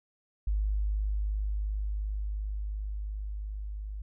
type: tone with level ramp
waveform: sine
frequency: 51.4 Hz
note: G#1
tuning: 17 cents flat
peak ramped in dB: -25 to -35 dBFS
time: 0.47-4.02 s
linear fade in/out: 5 ms
effects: none